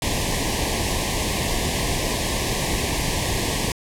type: band-stop noise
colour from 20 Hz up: pink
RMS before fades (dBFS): -23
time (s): 0.02-3.72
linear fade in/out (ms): 2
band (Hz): 1100 to 1700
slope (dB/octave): 96
effects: low-pass 11000 Hz 12 dB/octave